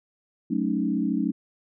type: chord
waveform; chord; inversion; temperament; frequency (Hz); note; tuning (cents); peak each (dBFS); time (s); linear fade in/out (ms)
sine; D# half-diminished seventh; first; equal with one note detuned; 185 / 217.7 / 277.2 / 311.1; F#3 / A3 / C#4 / D#4; 0 / -18 / 0 / 0; -29 / -27 / -27 / -29; 0.5-1.32; 10
effects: none